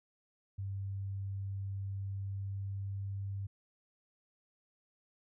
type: tone with pitch glide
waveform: sine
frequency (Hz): 98 to 98.62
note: G2 to G2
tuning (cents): 0 to +11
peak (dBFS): -36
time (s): 0.58-3.47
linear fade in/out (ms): 10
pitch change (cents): +11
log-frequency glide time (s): 2-3.11
effects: none